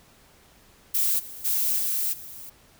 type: noise with level steps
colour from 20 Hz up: violet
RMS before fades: -23 / -40 / -24 / -26 / -41 dBFS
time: 0.94-2.5 s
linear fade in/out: 10 ms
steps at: 1.18 / 1.44 / 1.77 / 2.12 s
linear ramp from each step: 20 ms
effects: pink hiss -56 dBFS RMS until 2.79 s